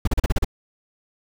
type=noise bursts; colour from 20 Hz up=brown; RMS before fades=-17 dBFS; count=7; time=0.05-0.447 s; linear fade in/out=5 ms; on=25 ms; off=37 ms; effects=none